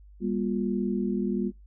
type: tone cluster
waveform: sine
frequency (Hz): 199 / 239.9 / 354.4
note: G3 / A#3 / F4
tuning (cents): +26 / +50 / +25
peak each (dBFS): -28 / -30 / -31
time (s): 0.2-1.52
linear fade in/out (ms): 50
effects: noise-tail reverb RT60 0.2 s tail -23 dB re dry + added 50 Hz sine -48 dBFS peak until 1.66 s